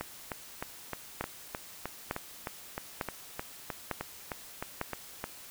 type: two click trains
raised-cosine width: 0.5 ms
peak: -16 / -19 dBFS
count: 5 / 18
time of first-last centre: 1.21-4.814 / 0.01-5.241 s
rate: 1.11 / 3.25 Hz
effects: white hiss -49 dBFS RMS until 5.5 s